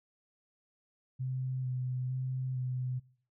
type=tone with vibrato; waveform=sine; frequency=128.3 Hz; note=C3; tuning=34 cents flat; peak=-32 dBFS; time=1.19-3 s; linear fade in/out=20 ms; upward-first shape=square; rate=1.1 Hz; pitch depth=17 cents each way; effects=noise-tail reverb RT60 0.5 s tail -21 dB re dry